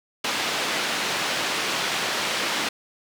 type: band-pass noise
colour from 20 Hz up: white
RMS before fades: -26 dBFS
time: 0.24-2.69 s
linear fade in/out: 5 ms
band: 200 to 3700 Hz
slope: 12 dB/octave
effects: none